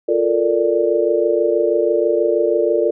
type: chord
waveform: sine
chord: Bb major seventh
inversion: second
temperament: equal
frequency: 349.2 / 440 / 466.2 / 587.3 Hz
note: F4 / A4 / Bb4 / D5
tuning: 0 / 0 / 0 / 0 cents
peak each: -19 dBFS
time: 0.08-2.91 s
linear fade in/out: 10 ms
effects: none